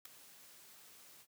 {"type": "noise with ADSR envelope", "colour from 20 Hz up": "white", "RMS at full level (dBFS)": -44, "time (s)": [0.05, 1.27], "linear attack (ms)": 6, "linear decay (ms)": 3, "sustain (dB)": -15, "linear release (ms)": 63, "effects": ["high-pass 100 Hz 12 dB/octave"]}